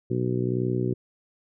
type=harmonic tone; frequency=61.74 Hz; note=B1; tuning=in tune; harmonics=2 / 3 / 4 / 5 / 6 / 7 / 8; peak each=-27 / -31 / -33 / -32 / -28 / -40 / -41 dBFS; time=0.1-0.94 s; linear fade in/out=10 ms; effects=none